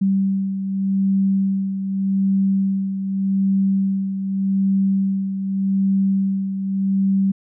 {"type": "beating tone pair", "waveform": "sine", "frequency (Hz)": [194, 194.84], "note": ["G3", "G3"], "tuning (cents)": [-18, -10], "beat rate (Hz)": 0.84, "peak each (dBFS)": [-17, -25], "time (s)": [0.01, 7.32], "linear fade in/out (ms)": 10, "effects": []}